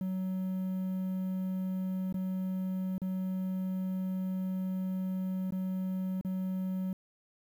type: tone with dropouts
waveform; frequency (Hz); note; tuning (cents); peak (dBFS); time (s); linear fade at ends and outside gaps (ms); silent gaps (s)
triangle; 187; F#3; +19; -29; 0.01-6.93; 2; 2.126-2.142 / 2.981-3.017 / 5.507-5.522 / 6.212-6.248
effects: 10-bit